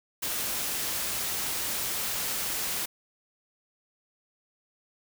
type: noise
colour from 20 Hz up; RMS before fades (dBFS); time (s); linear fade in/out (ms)
white; -31; 0.22-2.86; 10
effects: none